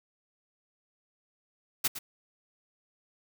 white noise with echo, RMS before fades -26 dBFS, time 1.84-1.88 s, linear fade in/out 10 ms, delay 110 ms, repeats 1, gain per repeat -12 dB, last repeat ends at 1.99 s, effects none

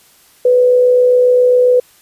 sine tone with amplitude modulation, 497.3 Hz, B4, 12 cents sharp, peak -5 dBFS, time 0.45-1.8 s, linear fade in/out 5 ms, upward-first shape sine, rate 67.4 Hz, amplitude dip 30%, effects white hiss -48 dBFS RMS until 2.01 s + resampled to 32000 Hz

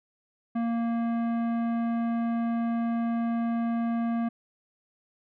sine tone with tanh clipping, 232.1 Hz, A#3, 7 cents flat, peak -27 dBFS, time 0.55-4.29 s, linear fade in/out 10 ms, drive 14 dB, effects none

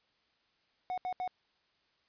triangle tone bursts, 735 Hz, F#5, 12 cents flat, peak -31 dBFS, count 3, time 0.9-1.277 s, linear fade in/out 0 ms, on 77 ms, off 73 ms, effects white hiss -73 dBFS RMS until 2.08 s + resampled to 11025 Hz

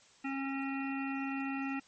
harmonic tone, 272 Hz, C#4, 33 cents flat, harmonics 1 / 3 / 5 / 7 / 9 / 10, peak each -35 / -43 / -45 / -45 / -46 / -46 dBFS, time 0.24-1.8 s, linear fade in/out 10 ms, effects white hiss -62 dBFS RMS until 1.87 s + MP3 32 kbps

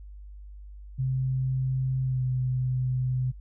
sine tone with pitch glide, 130.81 to 127.82 Hz, C3 to C3, 0 to -40 cents, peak -24 dBFS, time 0.98-3.32 s, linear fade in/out 20 ms, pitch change -40 cents, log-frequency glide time 2.02-2.24 s, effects noise-tail reverb RT60 0.1 s tail -26 dB re dry + added 50 Hz sine -41 dBFS peak until 3.4 s

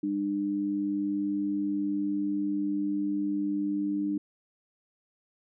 sine tone pair together, 200 / 300.2 Hz, G3 / D4, +35 / +38 cents, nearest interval perfect fifth, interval 703 cents, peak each -34 / -27 dBFS, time 0.03-4.18 s, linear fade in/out 5 ms, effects none

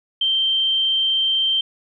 sine tone, 3136 Hz, G7, in tune, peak -16 dBFS, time 0.21-1.61 s, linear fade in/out 5 ms, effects none

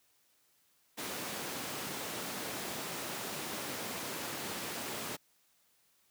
pink high-pass noise, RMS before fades -40 dBFS, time 0.97-5.17 s, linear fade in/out 20 ms, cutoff 200 Hz, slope 12 dB/octave, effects white hiss -71 dBFS RMS until 6.1 s + high-pass 60 Hz 12 dB/octave

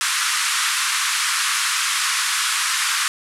pink band-pass noise, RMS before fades -21 dBFS, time 0.01-3.08 s, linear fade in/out 0 ms, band 1100 to 11000 Hz, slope 48 dB/octave, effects none

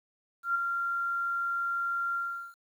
sine tone with ADSR envelope, 1383 Hz, F6, 17 cents flat, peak -23 dBFS, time 0.43-2.55 s, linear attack 120 ms, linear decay 10 ms, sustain -5 dB, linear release 400 ms, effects 10-bit

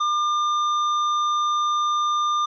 sine tone with tanh clipping, 1200 Hz, D6, 37 cents sharp, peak -21 dBFS, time 0-2.46 s, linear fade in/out 10 ms, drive 11 dB, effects resampled to 16000 Hz

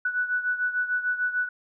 sine beating tone pair, 1480 / 1486.7 Hz, F#6 / F#6, 0 / +8 cents, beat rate 6.7 Hz, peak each -25 / -30 dBFS, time 0.05-1.49 s, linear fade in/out 5 ms, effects none

